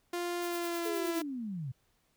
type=tone with pitch glide; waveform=sawtooth; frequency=349.2 to 335 Hz; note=F4 to E4; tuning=0 to +28 cents; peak=-29 dBFS; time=0.13-1.22 s; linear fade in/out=5 ms; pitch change=-72 cents; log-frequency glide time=0.41-1.04 s
type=noise with tremolo; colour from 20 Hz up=blue; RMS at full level=-43 dBFS; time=0.42-1.23 s; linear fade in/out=2 ms; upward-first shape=triangle; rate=9.6 Hz; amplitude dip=90%
type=linear sweep; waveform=sine; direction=down; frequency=440 to 119.6 Hz; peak=-35 dBFS; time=0.85-1.72 s; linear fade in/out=10 ms
effects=pink hiss -73 dBFS RMS until 2.16 s